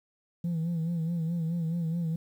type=tone with vibrato; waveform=sine; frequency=166.6 Hz; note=E3; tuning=19 cents sharp; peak=-25 dBFS; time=0.44-2.16 s; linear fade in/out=5 ms; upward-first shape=sine; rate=4.7 Hz; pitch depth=71 cents each way; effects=tanh soft clip ceiling -26 dBFS + 10-bit